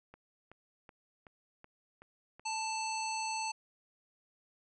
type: click train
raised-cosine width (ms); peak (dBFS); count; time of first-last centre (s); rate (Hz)
0.5; -37; 7; 0.14-2.396; 2.66
type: harmonic tone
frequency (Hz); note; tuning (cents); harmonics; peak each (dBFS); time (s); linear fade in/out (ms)
882; A5; +4; 1 / 3 / 5 / 7 / 9; -36 / -41 / -43 / -44 / -46; 2.45-3.52; 10
effects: none